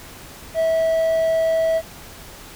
triangle tone, 650 Hz, E5, 24 cents flat, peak -14 dBFS, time 0.54-1.82 s, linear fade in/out 50 ms, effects pink hiss -40 dBFS RMS until 2.55 s

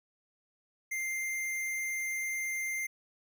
square tone, 2097 Hz, C7, 3 cents sharp, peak -33 dBFS, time 0.91-2.87 s, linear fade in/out 10 ms, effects none

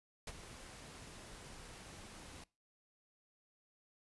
pink noise with ADSR envelope, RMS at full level -43 dBFS, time 0.27-2.44 s, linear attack 4 ms, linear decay 41 ms, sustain -10 dB, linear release 4 ms, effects noise-tail reverb RT60 0.3 s tail -23 dB re dry + resampled to 24000 Hz

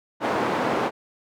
white band-pass noise, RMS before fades -24 dBFS, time 0.2-0.91 s, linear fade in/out 50 ms, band 200 to 920 Hz, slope 12 dB/octave, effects none

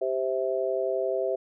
sine chord, C major, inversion second, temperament equal with one note detuned, 392 / 523.3 / 654.7 Hz, G4 / C5 / E5, 0 / 0 / -12 cents, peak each -29 / -29 / -29 dBFS, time 0.01-1.36 s, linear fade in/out 10 ms, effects none

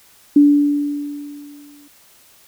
sine tone with exponential decay, 289.8 Hz, D4, 23 cents flat, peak -5 dBFS, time 0.36-1.88 s, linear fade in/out 5 ms, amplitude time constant 330 ms, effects white hiss -50 dBFS RMS until 2.47 s

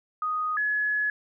sine tone pair in turn, 1244.5 / 1696.7 Hz, D#6 / G#6, 0 / +37 cents, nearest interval perfect fourth, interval 537 cents, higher second, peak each -25 / -23 dBFS, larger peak second, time 0.22-0.57 / 0.57-1.1 s, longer second, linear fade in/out 2 ms, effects none

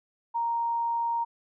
sine tone, 932.3 Hz, A#5, in tune, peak -25 dBFS, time 0.34-1.25 s, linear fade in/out 20 ms, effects none

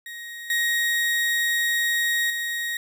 35% pulse tone with level steps, 1881 Hz, A#6, 15 cents sharp, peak -33 / -19 / -24 dBFS, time 0.06-2.77 s, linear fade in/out 2 ms, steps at 0.5 / 2.3 s, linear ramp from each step 2 ms, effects none

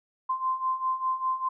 sine beating tone pair, 1037 / 1042 Hz, C6 / C6, -16 / -7 cents, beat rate 5 Hz, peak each -31 / -27 dBFS, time 0.29-1.49 s, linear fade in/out 10 ms, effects none

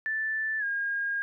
sine tone with pitch glide, 1760 to 1623.3 Hz, A6 to G#6, 0 to -40 cents, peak -27 dBFS, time 0.06-1.22 s, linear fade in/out 0 ms, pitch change -140 cents, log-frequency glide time 0.59-0.64 s, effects none

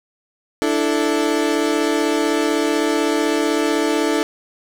35% pulse chord, D suspended second, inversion none, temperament equal, 293.7 / 329.6 / 440 Hz, D4 / E4 / A4, 0 / 0 / 0 cents, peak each -19 dBFS, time 0.62-4.23 s, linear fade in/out 0 ms, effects low-pass 10000 Hz 12 dB/octave + 7-bit

